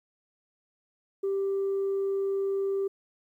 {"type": "tone", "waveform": "sine", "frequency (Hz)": 392, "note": "G4", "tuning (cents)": 0, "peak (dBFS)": -24, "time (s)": [1.23, 2.88], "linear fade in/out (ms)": 10, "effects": ["tanh soft clip ceiling -23 dBFS", "11-bit"]}